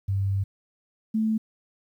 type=tone pair in turn; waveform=sine; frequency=98 / 219.4 Hz; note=G2 / A3; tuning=0 / -5 cents; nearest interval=octave + major second; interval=1395 cents; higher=second; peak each=-22 / -21 dBFS; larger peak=second; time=0.08-0.44 / 1.14-1.38 s; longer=first; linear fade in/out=10 ms; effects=10-bit